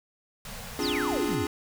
pink band-stop noise, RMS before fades -40 dBFS, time 0.45-1.35 s, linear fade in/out 2 ms, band 240 to 430 Hz, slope 96 dB/octave
square chord, D half-diminished seventh, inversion third, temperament equal, 261.6 / 293.7 / 349.2 / 415.3 Hz, C4 / D4 / F4 / Ab4, 0 / 0 / 0 / 0 cents, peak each -35 / -32 / -34 / -33 dBFS, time 0.79-1.47 s, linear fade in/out 2 ms
sine exponential sweep, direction down, 6610 to 68.2 Hz, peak -30 dBFS, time 0.8-1.47 s, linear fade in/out 50 ms
effects none

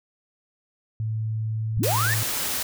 sine tone with pitch glide, 110 to 110.7 Hz, A2 to A2, 0 to +11 cents, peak -24 dBFS, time 1-2.23 s, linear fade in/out 0 ms, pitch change +11 cents, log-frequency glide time 1.53-1.79 s
sine linear sweep, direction up, 42.54 to 1864.7 Hz, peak -23 dBFS, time 1.77-2.14 s, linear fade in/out 0 ms
white noise, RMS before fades -27 dBFS, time 1.83-2.63 s, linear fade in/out 5 ms
effects none

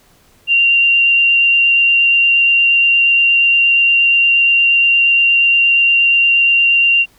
sine tone with vibrato, 2770 Hz, F7, 15 cents flat, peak -8 dBFS, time 0.47-7.06 s, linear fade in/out 50 ms, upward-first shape sine, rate 8.5 Hz, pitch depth 8 cents each way, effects pink hiss -51 dBFS RMS until 7.18 s

